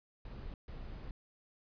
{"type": "noise bursts at uneven times", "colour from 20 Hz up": "brown", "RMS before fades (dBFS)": -45, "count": 2, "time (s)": [[0.25, 0.54], [0.68, 1.11]], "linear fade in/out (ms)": 2, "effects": ["resampled to 11025 Hz"]}